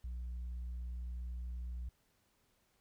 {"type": "tone", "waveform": "sine", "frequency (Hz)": 60.8, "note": "B1", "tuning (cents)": -26, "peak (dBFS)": -37, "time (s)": [0.04, 1.89], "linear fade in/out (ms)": 5, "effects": ["tanh soft clip ceiling -38 dBFS", "pink hiss -75 dBFS RMS until 2.8 s"]}